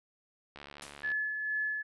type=click train; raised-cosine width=0.3 ms; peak=-30 dBFS; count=41; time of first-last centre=0.56-1.117 s; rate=71.8 Hz
type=noise with exponential decay; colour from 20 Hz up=white; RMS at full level=-43 dBFS; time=0.82-1.1 s; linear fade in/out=1 ms; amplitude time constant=59 ms
type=tone with tremolo; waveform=sine; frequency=1718 Hz; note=A6; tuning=42 cents flat; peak=-29 dBFS; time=1.03-1.83 s; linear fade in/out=20 ms; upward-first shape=sine; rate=2.2 Hz; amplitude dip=40%
effects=resampled to 24000 Hz